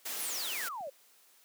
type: noise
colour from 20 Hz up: white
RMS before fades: -38 dBFS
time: 0.05-0.69 s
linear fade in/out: 10 ms
type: exponential sweep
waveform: sine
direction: down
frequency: 12000 to 521 Hz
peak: -37 dBFS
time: 0.19-0.9 s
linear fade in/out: 10 ms
type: clicks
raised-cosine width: 5 ms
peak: -36 / -41 dBFS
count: 2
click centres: 0.808 / 0.871 s
effects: white hiss -63 dBFS RMS until 1.44 s + high-pass 300 Hz 12 dB/octave